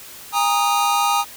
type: chord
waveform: square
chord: Ab suspended second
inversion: none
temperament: equal with one note detuned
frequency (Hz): 813 / 932.3 / 1244.5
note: Ab5 / Bb5 / Eb6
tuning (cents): -37 / 0 / 0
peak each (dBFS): -21 / -22 / -21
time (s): 0.32-1.25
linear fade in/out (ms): 50
effects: white hiss -39 dBFS RMS until 1.36 s